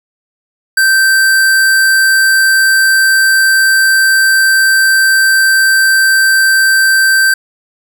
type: tone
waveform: square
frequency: 1559 Hz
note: G6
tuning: 10 cents flat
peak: -7 dBFS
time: 0.77-7.34 s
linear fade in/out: 5 ms
effects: none